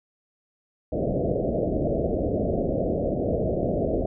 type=low-pass noise; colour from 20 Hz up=white; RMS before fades=-25 dBFS; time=0.92-4.06 s; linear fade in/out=5 ms; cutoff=670 Hz; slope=96 dB/octave; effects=none